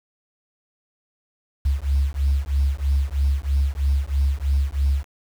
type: beating tone pair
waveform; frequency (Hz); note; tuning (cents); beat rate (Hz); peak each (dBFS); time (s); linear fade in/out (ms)
sine; 67.8 / 70.9; C#2 / C#2; -38 / +40; 3.1; -20; 1.65-5.05; 10
effects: tanh soft clip ceiling -12 dBFS + 7-bit